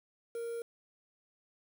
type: tone with quantisation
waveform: triangle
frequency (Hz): 466.2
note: A#4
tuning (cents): 0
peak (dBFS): -34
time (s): 0.35-0.62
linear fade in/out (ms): 2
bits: 9
effects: none